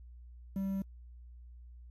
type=tone with quantisation; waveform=triangle; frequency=194.1 Hz; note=G3; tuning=17 cents flat; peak=-30 dBFS; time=0.56-0.82 s; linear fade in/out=2 ms; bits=10; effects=added 60 Hz sine -49 dBFS peak until 1.9 s + AAC 64 kbps